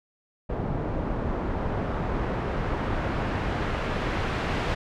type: noise with low-pass filter sweep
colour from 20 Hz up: pink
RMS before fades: -28 dBFS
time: 0.49-4.75 s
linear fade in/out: 10 ms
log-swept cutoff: 750 to 2700 Hz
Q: 0.73
effects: none